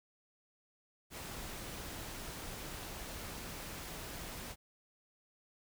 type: noise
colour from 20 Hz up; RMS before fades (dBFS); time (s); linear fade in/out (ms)
pink; -45; 1.1-4.56; 50
effects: none